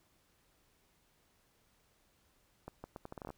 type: accelerating click train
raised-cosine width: 1 ms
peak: -30 dBFS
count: 11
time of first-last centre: 2.68-3.304 s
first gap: 160 ms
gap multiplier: 0.76
effects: pink hiss -72 dBFS RMS until 3.37 s